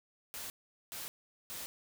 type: noise bursts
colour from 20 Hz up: white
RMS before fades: -43 dBFS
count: 3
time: 0.34-1.66 s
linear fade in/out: 0 ms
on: 160 ms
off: 420 ms
effects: none